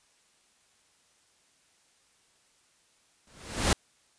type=noise with exponential growth; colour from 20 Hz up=pink; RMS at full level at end=-21 dBFS; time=3.27-3.73 s; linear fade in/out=2 ms; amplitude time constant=100 ms; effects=white hiss -66 dBFS RMS until 4.18 s + resampled to 22050 Hz